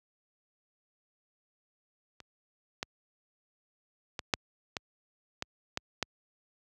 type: clicks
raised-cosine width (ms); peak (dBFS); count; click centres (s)
0.2; -30 / -16 / -17 / -7 / -16 / -16 / -14 / -12; 8; 2.203 / 2.829 / 4.192 / 4.338 / 4.768 / 5.424 / 5.774 / 6.027
effects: high-pass 60 Hz 12 dB/octave